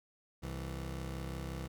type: tone pair together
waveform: 20% pulse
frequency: 65.59 / 164.81 Hz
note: C2 / E3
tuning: +5 / 0 cents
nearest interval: octave + major third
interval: 1595 cents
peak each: -35 / -40 dBFS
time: 0.42-1.68 s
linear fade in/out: 20 ms
effects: none